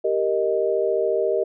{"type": "chord", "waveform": "sine", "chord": "Eb major", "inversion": "first", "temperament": "equal", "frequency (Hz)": [392, 466.2, 622.3], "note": ["G4", "Bb4", "Eb5"], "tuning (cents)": [0, 0, 0], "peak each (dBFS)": -23, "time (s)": [0.04, 1.44], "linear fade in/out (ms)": 10, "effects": []}